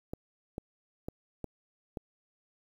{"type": "clicks", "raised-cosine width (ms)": 2, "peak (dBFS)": -23, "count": 5, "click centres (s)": [0.135, 0.581, 1.085, 1.443, 1.972], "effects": ["9-bit"]}